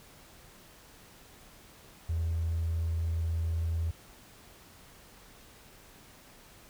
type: tone with hard clipping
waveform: triangle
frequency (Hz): 82.41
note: E2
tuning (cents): 0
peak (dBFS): -28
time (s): 2.09-3.91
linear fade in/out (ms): 5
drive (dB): 3
effects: pink hiss -55 dBFS RMS until 6.69 s